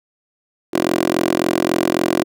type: tone with high-pass filter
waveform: 10% pulse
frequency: 43.65 Hz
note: F1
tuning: in tune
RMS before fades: -18 dBFS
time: 0.73-2.24 s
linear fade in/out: 10 ms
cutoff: 360 Hz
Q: 4
effects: none